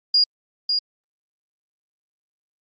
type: tone with echo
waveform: sine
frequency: 4846 Hz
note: D#8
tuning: 47 cents flat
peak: -13 dBFS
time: 0.14-0.24 s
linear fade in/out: 5 ms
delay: 550 ms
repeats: 1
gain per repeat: -5 dB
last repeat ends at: 0.79 s
effects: Opus 24 kbps